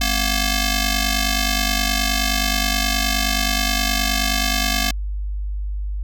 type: ring-modulated tone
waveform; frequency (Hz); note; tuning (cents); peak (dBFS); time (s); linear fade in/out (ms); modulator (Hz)
5% pulse; 474.1; A#4; +29; -4; 0.01-4.91; 5; 1210
effects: added 50 Hz sine -22 dBFS peak until 6.03 s